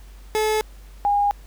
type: tone pair in turn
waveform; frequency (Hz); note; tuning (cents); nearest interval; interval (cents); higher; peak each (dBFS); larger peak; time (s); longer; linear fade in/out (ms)
30% pulse / sine; 431.5 / 814.6; A4 / G#5; -34 / -34; major seventh; 1100; second; -16; neither; 0.35-0.61 / 1.05-1.31; neither; 0
effects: added 48 Hz sine -40 dBFS peak until 1.46 s + pink hiss -53 dBFS RMS until 1.46 s